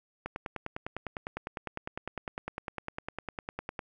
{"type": "click train", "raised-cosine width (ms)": 0.5, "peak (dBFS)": -20, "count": 36, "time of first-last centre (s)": [0.26, 3.792], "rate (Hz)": 9.91, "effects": []}